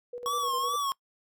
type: tone with tremolo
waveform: sine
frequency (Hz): 486.3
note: B4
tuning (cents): -27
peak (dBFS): -34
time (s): 0.13-0.76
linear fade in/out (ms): 5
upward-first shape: square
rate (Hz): 9.9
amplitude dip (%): 60
type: tone with vibrato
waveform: square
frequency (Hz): 1108.7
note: C#6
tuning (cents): 0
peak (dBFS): -28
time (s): 0.26-0.92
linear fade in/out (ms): 0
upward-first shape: triangle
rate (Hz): 2.5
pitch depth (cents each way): 100
effects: noise-tail reverb RT60 0.1 s tail -23 dB re dry